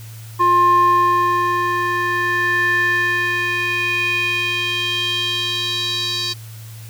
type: tone with band-pass filter sweep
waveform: square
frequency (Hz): 353.2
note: F4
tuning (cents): +20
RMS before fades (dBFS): -18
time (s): 0.39-6.34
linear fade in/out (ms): 20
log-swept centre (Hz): 980 to 4300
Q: 4.6
effects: added 111 Hz sine -33 dBFS peak until 6.89 s + white hiss -43 dBFS RMS until 6.89 s